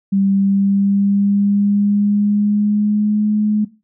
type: tone with pitch glide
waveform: sine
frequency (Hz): 196 to 211.3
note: G3 to G#3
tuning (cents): 0 to +30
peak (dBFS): -12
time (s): 0.12-3.65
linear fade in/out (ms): 10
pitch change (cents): +130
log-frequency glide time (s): 0.31-3.31
effects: noise-tail reverb RT60 0.3 s tail -19 dB re dry